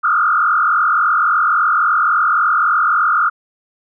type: tone with frequency modulation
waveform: sine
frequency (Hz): 1318.5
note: E6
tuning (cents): 0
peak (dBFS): -11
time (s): 0.03-3.3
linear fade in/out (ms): 20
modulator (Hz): 43.6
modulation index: 2.8
effects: none